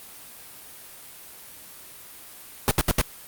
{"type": "noise bursts", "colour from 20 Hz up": "pink", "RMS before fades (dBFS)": -19, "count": 4, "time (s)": [2.68, 3.013], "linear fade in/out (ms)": 0, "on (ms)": 30, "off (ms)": 71, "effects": ["white hiss -44 dBFS RMS until 3.27 s", "Opus 32 kbps"]}